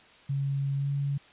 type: tone with pitch glide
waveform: sine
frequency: 138.59 to 140.77 Hz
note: C#3 to C#3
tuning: 0 to +27 cents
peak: -26 dBFS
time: 0.29-1.18 s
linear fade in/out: 10 ms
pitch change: +27 cents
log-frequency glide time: 0.76-0.89 s
effects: white hiss -55 dBFS RMS until 1.32 s + resampled to 8000 Hz